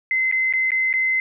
sine tone with dropouts, 2058 Hz, C7, 29 cents flat, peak -17 dBFS, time 0.11-1.2 s, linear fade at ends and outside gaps 1 ms, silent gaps 0.314-0.324 / 0.526-0.536 / 0.706-0.718 / 0.929-0.938 s, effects none

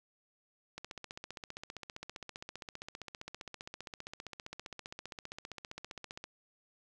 click train, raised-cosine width 0.2 ms, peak -26 dBFS, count 84, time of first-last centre 0.78-6.241 s, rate 15.2 Hz, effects none

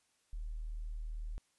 sine tone, 38.89 Hz, D#1, in tune, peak -38 dBFS, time 0.33-1.38 s, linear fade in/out 0 ms, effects white hiss -75 dBFS RMS until 1.58 s + resampled to 24000 Hz

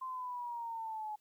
sine exponential sweep, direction down, 1046.5 to 844 Hz, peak -38 dBFS, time 0.01-1.16 s, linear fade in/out 10 ms, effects white hiss -75 dBFS RMS until 1.2 s

